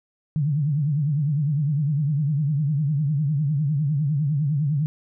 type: tone with vibrato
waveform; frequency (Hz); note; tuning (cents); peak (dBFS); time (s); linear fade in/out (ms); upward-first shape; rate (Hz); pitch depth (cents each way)
sine; 146.83; D3; 0; -19; 0.36-4.86; 0; triangle; 9.9; 170
effects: none